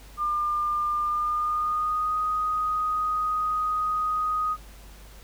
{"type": "tone with pitch glide", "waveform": "sine", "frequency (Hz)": [1200, 1247.4], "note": ["D6", "D#6"], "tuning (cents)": [37, 4], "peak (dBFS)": -23, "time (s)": [0.17, 4.57], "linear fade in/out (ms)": 50, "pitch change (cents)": 67, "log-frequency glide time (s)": [1.04, 2.18], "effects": ["added 50 Hz sine -45 dBFS peak until 5.23 s", "pink hiss -51 dBFS RMS until 5.23 s"]}